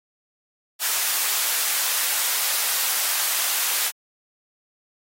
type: high-pass noise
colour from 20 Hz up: white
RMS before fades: -23 dBFS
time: 0.79-3.92 s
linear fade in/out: 50 ms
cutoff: 830 Hz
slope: 12 dB/octave
effects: AAC 48 kbps